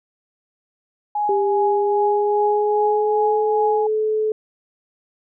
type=tone with tremolo; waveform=sine; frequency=834 Hz; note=G#5; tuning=7 cents sharp; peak=-17 dBFS; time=1.15-3.87 s; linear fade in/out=5 ms; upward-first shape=triangle; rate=2.5 Hz; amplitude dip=50%
type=tone with pitch glide; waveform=sine; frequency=398.6 to 432.2 Hz; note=G4 to A4; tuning=+29 to -31 cents; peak=-17 dBFS; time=1.29-4.32 s; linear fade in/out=2 ms; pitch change=+140 cents; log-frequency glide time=1.42-3.37 s
effects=none